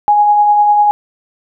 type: tone with tremolo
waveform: sine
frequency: 830.6 Hz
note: G#5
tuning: in tune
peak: -5 dBFS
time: 0.08-0.91 s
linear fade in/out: 0 ms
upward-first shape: sine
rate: 10 Hz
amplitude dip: 30%
effects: none